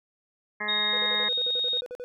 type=harmonic tone; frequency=210.4 Hz; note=G#3; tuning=23 cents sharp; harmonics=1 / 2 / 3 / 4 / 5 / 6 / 8 / 9 / 10; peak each=-42 / -41 / -42 / -40 / -38 / -42 / -34 / -35 / -34 dBFS; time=0.6-1.29 s; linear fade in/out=10 ms
type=tone; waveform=sine; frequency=3729 Hz; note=A#7; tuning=in tune; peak=-24 dBFS; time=0.68-1.81 s; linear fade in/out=10 ms
type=tone bursts; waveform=triangle; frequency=493.9 Hz; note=B4; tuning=in tune; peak=-32 dBFS; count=13; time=0.93-2.04 s; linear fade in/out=0 ms; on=42 ms; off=47 ms
effects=none